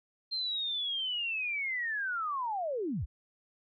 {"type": "linear sweep", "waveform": "sine", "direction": "down", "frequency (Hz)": [4186, 41.12], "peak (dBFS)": -31, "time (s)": [0.31, 3.06], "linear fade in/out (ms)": 20, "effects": []}